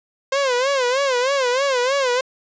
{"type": "tone with vibrato", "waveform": "sawtooth", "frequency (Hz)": 523.3, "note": "C5", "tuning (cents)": 0, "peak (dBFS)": -13, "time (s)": [0.32, 2.21], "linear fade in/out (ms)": 5, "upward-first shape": "sine", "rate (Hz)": 3.2, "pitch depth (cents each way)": 130, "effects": ["resampled to 16000 Hz", "9-bit"]}